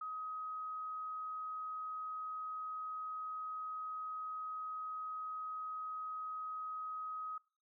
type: tone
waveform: sine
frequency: 1263 Hz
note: D#6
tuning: 26 cents sharp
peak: -40 dBFS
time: 0.01-7.38 s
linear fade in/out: 5 ms
effects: noise-tail reverb RT60 0.4 s tail -23 dB re dry